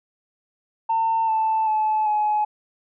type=tone with pitch steps; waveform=sine; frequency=900 / 881.5 / 863.3 / 845.6 Hz; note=A5 / A5 / A5 / G#5; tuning=+39 / +3 / -33 / +31 cents; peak=-17 dBFS; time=0.89-2.45 s; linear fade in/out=10 ms; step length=390 ms; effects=tanh soft clip ceiling -14 dBFS